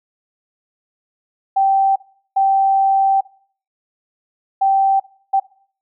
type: tone bursts at uneven times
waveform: sine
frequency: 779 Hz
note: G5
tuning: 11 cents flat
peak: -11 dBFS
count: 4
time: 1.56-1.96 / 2.36-3.21 / 4.61-5 / 5.33-5.4 s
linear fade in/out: 10 ms
effects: noise-tail reverb RT60 0.5 s tail -20 dB re dry